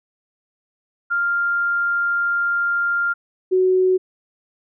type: tone pair in turn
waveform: sine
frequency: 1396.9 / 371.6 Hz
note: F6 / F#4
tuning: 0 / +7 cents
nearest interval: octave + major seventh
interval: 2293 cents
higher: first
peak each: -17 / -13 dBFS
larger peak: second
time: 1.1-3.14 / 3.51-3.98 s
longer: first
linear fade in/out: 20 ms
effects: none